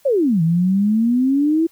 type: exponential two-way sweep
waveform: sine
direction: down then up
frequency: 587.3 to 159.5 to 334.3 Hz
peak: -13 dBFS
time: 0.05-1.67 s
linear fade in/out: 10 ms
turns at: 0.42 s
effects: white hiss -55 dBFS RMS until 1.71 s

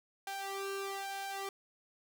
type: tone with flanger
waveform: sawtooth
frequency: 392.5 Hz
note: G4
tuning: 2 cents sharp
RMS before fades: -40 dBFS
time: 0.27-1.49 s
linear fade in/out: 2 ms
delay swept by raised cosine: 1.2 to 1.83 ms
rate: 1.1 Hz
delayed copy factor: +0.9
effects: none

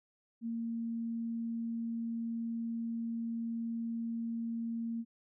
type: tone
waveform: sine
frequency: 230.2 Hz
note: A#3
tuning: 22 cents flat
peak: -34 dBFS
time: 0.41-5.05 s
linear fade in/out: 50 ms
effects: none

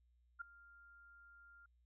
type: tone with ADSR envelope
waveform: sine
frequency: 1396.9 Hz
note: F6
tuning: in tune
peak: -40 dBFS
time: 0.39-1.66 s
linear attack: 22 ms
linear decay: 8 ms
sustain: -20 dB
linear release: 4 ms
effects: added 60 Hz sine -70 dBFS peak until 1.85 s

